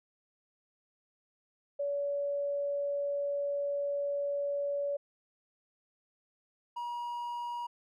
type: tone pair in turn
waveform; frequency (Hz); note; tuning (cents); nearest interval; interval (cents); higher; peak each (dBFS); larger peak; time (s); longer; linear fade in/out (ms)
sine / triangle; 569 / 956.9; C#5 / A#5; +45 / +45; major sixth; 900; second; -30 / -33; first; 1.79-4.97 / 6.76-7.67; first; 10
effects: none